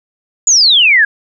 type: exponential sweep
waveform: sine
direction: down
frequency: 7040 to 1608 Hz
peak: -5 dBFS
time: 0.47-1.05 s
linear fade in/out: 5 ms
effects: none